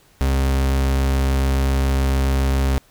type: tone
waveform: 40% pulse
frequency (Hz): 67.1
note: C2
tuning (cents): +44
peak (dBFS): -15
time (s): 0.21-2.78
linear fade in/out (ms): 0
effects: pink hiss -54 dBFS RMS until 2.9 s